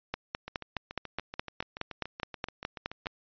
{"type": "two click trains", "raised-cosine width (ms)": 0.3, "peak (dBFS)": [-15, -23], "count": [15, 19], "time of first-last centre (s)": [[0.14, 3.069], [0.48, 3.059]], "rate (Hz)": [4.78, 6.98], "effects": ["resampled to 11025 Hz"]}